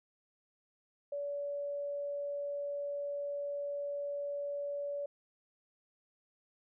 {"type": "tone", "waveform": "sine", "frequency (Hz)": 572, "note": "D5", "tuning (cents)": -46, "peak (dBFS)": -35, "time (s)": [1.12, 5.06], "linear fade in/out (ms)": 5, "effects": []}